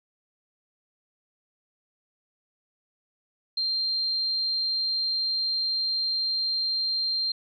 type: tone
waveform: sine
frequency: 4174 Hz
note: C8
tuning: 5 cents flat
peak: -24 dBFS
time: 3.57-7.32 s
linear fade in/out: 5 ms
effects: none